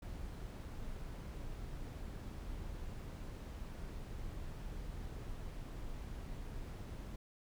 brown noise, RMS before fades -45 dBFS, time 0.02-7.16 s, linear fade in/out 5 ms, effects none

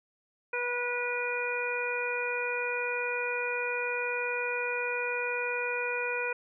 harmonic tone, 487.2 Hz, B4, 24 cents flat, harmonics 1 / 2 / 3 / 4 / 5, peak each -34 / -38 / -35 / -42 / -33 dBFS, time 0.53-6.33 s, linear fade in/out 5 ms, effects none

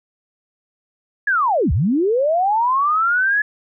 sine linear two-way sweep, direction down then up, 1716 to 60.7 to 1716 Hz, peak -14 dBFS, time 1.27-3.42 s, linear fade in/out 5 ms, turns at 1.72 s, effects none

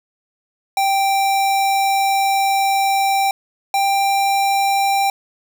square tone pair in turn, 784 / 789 Hz, G5 / G5, 0 / +11 cents, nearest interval unison, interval 11 cents, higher second, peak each -15 dBFS, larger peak neither, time 0.77-3.31 / 3.74-5.1 s, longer first, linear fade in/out 2 ms, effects none

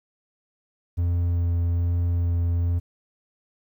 triangle tone with vibrato, 86.2 Hz, F2, 22 cents flat, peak -18 dBFS, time 0.97-2.8 s, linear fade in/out 20 ms, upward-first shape sine, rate 1.2 Hz, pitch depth 10 cents each way, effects 10-bit

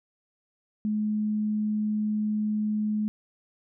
sine tone, 212.5 Hz, G#3, 40 cents sharp, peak -24 dBFS, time 0.85-3.08 s, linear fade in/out 0 ms, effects none

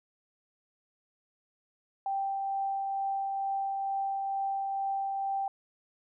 sine tone with tremolo, 784 Hz, G5, in tune, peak -28 dBFS, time 2.06-5.48 s, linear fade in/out 2 ms, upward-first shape triangle, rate 2.2 Hz, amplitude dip 25%, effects none

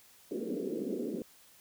white band-pass noise, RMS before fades -36 dBFS, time 0.31-1.22 s, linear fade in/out 2 ms, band 200 to 460 Hz, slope 48 dB/octave, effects white hiss -60 dBFS RMS until 1.6 s

